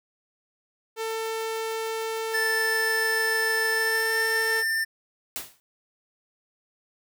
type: tone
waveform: sawtooth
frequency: 446.7 Hz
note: A4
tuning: 26 cents sharp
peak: -24 dBFS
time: 0.96-4.64 s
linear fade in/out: 50 ms
type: tone with pitch glide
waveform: square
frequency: 1760 to 1792.8 Hz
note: A6 to A6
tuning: 0 to +32 cents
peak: -24 dBFS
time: 2.33-4.85 s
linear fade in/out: 20 ms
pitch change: +32 cents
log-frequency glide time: 3.73-4.15 s
type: noise with exponential decay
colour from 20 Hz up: white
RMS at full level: -29 dBFS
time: 5.36-5.6 s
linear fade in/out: 0 ms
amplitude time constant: 51 ms
effects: none